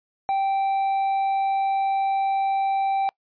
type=tone; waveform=triangle; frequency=781 Hz; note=G5; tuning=7 cents flat; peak=-18 dBFS; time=0.29-3.09 s; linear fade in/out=0 ms; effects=noise-tail reverb RT60 0.1 s tail -26 dB re dry + resampled to 11025 Hz